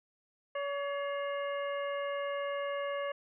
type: harmonic tone with a mistuned harmonic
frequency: 566 Hz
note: C#5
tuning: 36 cents sharp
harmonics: 1 / 2 / 3 / 4 / 5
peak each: -34 / -40 / -44 / -46 / -48 dBFS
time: 0.55-3.12 s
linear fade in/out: 5 ms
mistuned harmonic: 4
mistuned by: -110 cents
effects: none